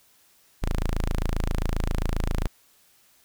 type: tone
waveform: sawtooth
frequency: 27.5 Hz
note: A0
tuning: in tune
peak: -19 dBFS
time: 0.62-2.47 s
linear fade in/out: 0 ms
effects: white hiss -60 dBFS RMS until 3.24 s